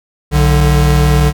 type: tone pair together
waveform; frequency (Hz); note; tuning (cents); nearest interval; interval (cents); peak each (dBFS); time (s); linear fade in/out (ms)
square; 62.1 / 147.7; B1 / D3; +10 / +10; octave + minor third; 1500; -11; 0.31-1.33; 50
effects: none